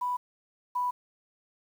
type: tone pair in turn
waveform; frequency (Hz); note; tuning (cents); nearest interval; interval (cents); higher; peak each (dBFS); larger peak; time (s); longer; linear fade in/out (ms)
sine; 987.8 / 987.8; B5 / B5; 0 / 0; unison; 0; neither; -27 / -26; second; 0.01-0.17 / 0.75-0.91; neither; 10
effects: 9-bit